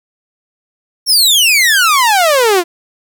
sawtooth exponential sweep, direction down, 5610 to 332.8 Hz, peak -4 dBFS, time 1.06-2.64 s, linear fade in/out 50 ms, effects none

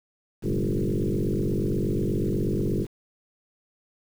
sine tone with frequency modulation, 104.5 Hz, G#2, 11 cents sharp, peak -22 dBFS, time 0.42-2.87 s, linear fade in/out 50 ms, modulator 48.3 Hz, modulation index 6.6, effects 8-bit

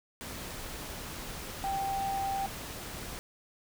sine tone in noise, 784 Hz, G5, in tune, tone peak -30 dBFS, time 1.64-2.46 s, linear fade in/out 0 ms, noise pink, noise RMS -41 dBFS, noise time 0.21-3.19 s, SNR +8 dB, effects none

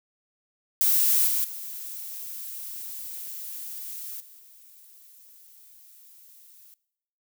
violet noise with level steps, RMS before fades -21 / -25 / -37 / -50 / -52 dBFS, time 0.81-6.74 s, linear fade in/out 0 ms, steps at 1.27 / 1.44 / 4.2 / 4.39 s, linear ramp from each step 5 ms, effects noise-tail reverb RT60 0.8 s tail -21 dB re dry

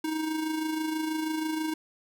square tone with amplitude modulation, 314.3 Hz, D#4, 18 cents sharp, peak -27 dBFS, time 0.04-1.74 s, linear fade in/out 5 ms, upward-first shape sine, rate 26.2 Hz, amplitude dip 45%, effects none

